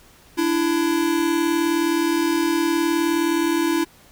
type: tone pair together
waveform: square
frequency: 294.5 / 333.8 Hz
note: D4 / E4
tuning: +5 / +22 cents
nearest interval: major second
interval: 217 cents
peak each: -24 / -20 dBFS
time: 0.37-3.85 s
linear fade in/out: 20 ms
effects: pink hiss -51 dBFS RMS until 4.11 s